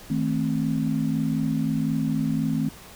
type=chord; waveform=sine; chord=A diminished; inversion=second; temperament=just; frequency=158.4 / 220 / 264 Hz; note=Eb3 / A3 / C4; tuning=+31 / 0 / +16 cents; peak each=-26 / -26 / -26 dBFS; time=0.1-2.69 s; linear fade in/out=5 ms; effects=pink hiss -45 dBFS RMS until 2.95 s